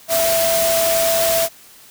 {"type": "tone in noise", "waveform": "sine", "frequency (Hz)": 663, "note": "E5", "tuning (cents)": 10, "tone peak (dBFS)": -16, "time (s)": [0.08, 1.49], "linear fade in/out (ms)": 50, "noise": "white", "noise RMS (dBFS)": -20, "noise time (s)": [0.08, 1.49], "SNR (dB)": 1, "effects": ["white hiss -45 dBFS RMS until 1.9 s"]}